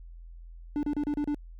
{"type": "tone bursts", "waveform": "triangle", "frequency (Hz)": 293.7, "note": "D4", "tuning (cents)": 0, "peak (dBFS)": -24, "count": 6, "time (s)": [0.76, 1.345], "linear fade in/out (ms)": 0, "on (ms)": 70, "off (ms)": 33, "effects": ["added 42 Hz sine -43 dBFS peak until 1.59 s"]}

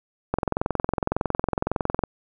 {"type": "click train", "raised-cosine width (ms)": 1, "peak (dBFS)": -8, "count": 38, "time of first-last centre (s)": [0.34, 2.037], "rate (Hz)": 21.8, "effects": []}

